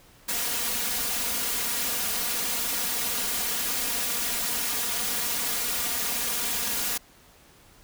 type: noise with comb filter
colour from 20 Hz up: white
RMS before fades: -28 dBFS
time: 0.28-6.98 s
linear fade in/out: 10 ms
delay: 4.2 ms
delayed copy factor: +1
effects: pink hiss -55 dBFS RMS until 7.83 s